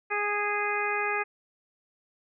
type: harmonic tone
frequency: 413.3 Hz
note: G#4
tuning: 8 cents flat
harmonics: 1 / 2 / 3 / 4 / 5 / 6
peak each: -33 / -33 / -33 / -33 / -33 / -33 dBFS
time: 0.1-1.24 s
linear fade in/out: 20 ms
effects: none